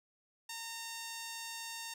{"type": "tone with notch filter", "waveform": "5% pulse", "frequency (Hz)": 916, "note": "A#5", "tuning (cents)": -31, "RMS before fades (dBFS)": -44, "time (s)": [0.49, 1.94], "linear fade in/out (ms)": 5, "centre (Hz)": 11000, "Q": 2, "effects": []}